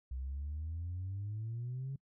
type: exponential sweep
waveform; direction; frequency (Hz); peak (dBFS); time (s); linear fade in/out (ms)
sine; up; 62.6 to 138.59; -36; 0.11-1.96; 5
effects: noise-tail reverb RT60 0.1 s tail -25 dB re dry + tanh soft clip ceiling -34 dBFS